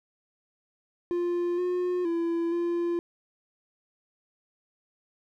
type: tone with pitch steps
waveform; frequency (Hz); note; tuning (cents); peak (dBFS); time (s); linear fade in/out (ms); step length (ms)
triangle; 349.5 / 359.2 / 336.6 / 344.1; F4 / F4 / E4 / F4; +1 / +49 / +36 / -26; -23; 1.11-2.99; 0; 470
effects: none